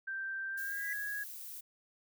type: tone with pitch glide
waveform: sine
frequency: 1568 to 1660.3 Hz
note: G6 to G#6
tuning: 0 to -1 cents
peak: -36 dBFS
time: 0.07-1.24 s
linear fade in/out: 10 ms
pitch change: +99 cents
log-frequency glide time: 0.49-0.93 s
type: noise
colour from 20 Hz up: violet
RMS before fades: -46 dBFS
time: 0.57-1.61 s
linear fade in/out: 10 ms
type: tone with exponential growth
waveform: triangle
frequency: 1975.5 Hz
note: B6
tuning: in tune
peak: -34 dBFS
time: 0.61-0.93 s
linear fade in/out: 2 ms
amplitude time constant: 68 ms
effects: none